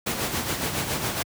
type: noise with tremolo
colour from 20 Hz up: pink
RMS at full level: -25 dBFS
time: 0.06-1.23 s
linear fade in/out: 10 ms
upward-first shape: sine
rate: 7.2 Hz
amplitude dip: 50%
effects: high-pass 80 Hz 12 dB/octave

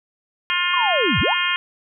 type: harmonic tone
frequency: 354.3 Hz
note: F4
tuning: 25 cents sharp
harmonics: 3 / 4 / 5 / 6 / 7 / 8 / 9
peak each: -26 / -26 / -26 / -26 / -26 / -26 / -26 dBFS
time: 0.5-1.56 s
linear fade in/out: 0 ms
type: linear two-way sweep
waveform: sine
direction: down then up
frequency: 1125 to 66 to 1125 Hz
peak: -19 dBFS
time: 0.73-1.35 s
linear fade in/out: 10 ms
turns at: 1.2 s
effects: none

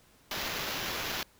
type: noise with sample-and-hold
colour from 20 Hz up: violet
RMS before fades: -35 dBFS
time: 0.31-1.23 s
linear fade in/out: 2 ms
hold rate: 8820 Hz
effects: pink hiss -62 dBFS RMS until 1.39 s

